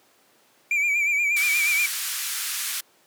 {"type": "tone with vibrato", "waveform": "triangle", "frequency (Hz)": 2340, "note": "D7", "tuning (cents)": -7, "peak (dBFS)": -18, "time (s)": [0.71, 1.86], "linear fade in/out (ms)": 2, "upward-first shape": "sine", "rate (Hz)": 8.4, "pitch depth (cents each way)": 59}
{"type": "band-pass noise", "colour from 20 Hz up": "white", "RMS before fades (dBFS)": -29, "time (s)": [1.36, 2.81], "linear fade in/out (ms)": 10, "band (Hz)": [1300, 14000], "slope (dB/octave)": 24}
{"effects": ["pink hiss -59 dBFS RMS until 3.06 s", "high-pass 300 Hz 12 dB/octave"]}